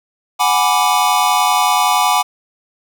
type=chord; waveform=square; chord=G# half-diminished seventh; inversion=third; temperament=equal; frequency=740 / 830.6 / 987.8 / 1174.7 Hz; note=F#5 / G#5 / B5 / D6; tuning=0 / 0 / 0 / 0 cents; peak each=-18 dBFS; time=0.39-2.23 s; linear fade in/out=20 ms; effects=none